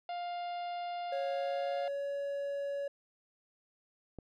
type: harmonic tone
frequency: 702 Hz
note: F5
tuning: 9 cents sharp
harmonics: 1 / 2 / 3 / 4 / 5 / 6 / 7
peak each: -36 / -53 / -53 / -53 / -56 / -59 / -62 dBFS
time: 0.09-1.88 s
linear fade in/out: 2 ms
type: tone with pitch glide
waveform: triangle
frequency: 551 to 562.9 Hz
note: C#5 to C#5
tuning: -11 to +26 cents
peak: -32 dBFS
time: 1.12-2.88 s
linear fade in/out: 5 ms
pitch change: +37 cents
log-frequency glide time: 1.29-2.06 s
type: click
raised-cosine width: 2 ms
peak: -31 dBFS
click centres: 4.187 s
effects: none